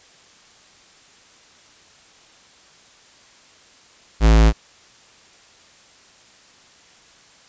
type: tone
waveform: square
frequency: 54.8 Hz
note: A1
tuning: 6 cents flat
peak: -10 dBFS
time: 4.2-4.53 s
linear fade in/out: 50 ms
effects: white hiss -50 dBFS RMS until 7.48 s + resampled to 16000 Hz